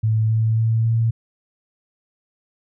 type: tone with pitch steps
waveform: sine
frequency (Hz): 110 / 111.34 / 112.7 / 114.08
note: A2 / A2 / A2 / A#2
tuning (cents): 0 / +21 / +42 / -37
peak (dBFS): -15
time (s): 0.03-1.11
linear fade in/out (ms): 10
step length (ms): 270
effects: none